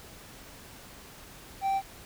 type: tone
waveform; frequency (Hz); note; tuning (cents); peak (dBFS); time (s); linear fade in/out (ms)
triangle; 780; G5; -9; -23; 1.61-1.82; 50
effects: pink hiss -49 dBFS RMS until 2.05 s